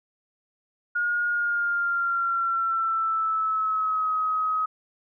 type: tone with pitch glide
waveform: sine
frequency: 1431 to 1267.5 Hz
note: F6 to D#6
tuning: +42 to +32 cents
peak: -22 dBFS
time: 0.95-4.66 s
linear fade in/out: 10 ms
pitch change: -210 cents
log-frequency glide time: 1.28-4.11 s
effects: none